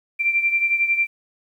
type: beating tone pair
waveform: sine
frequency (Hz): 2356 / 2367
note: D7 / D7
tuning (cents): +5 / +13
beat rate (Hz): 11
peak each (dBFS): -18 / -24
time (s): 0.19-1.07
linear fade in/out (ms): 20
effects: 9-bit